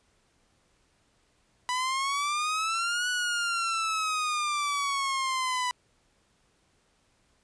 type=exponential two-way sweep; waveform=sawtooth; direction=up then down; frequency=987.8 to 1480 to 987.8 Hz; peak=-23 dBFS; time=1.69-5.71 s; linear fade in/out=0 ms; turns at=3.09 s; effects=pink hiss -68 dBFS RMS until 7.43 s + resampled to 22050 Hz